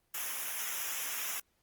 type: noise with comb filter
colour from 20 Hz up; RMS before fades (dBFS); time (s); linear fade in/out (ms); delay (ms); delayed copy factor
white; -37; 0.14-1.4; 5; 0.23; -0.85
effects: pink hiss -75 dBFS RMS until 1.62 s + Opus 24 kbps